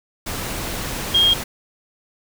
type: tone in noise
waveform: sine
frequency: 3238 Hz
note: G#7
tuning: 45 cents flat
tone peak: -12 dBFS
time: 1.14-1.34 s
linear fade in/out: 10 ms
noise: pink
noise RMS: -27 dBFS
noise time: 0.26-1.44 s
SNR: +12 dB
effects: none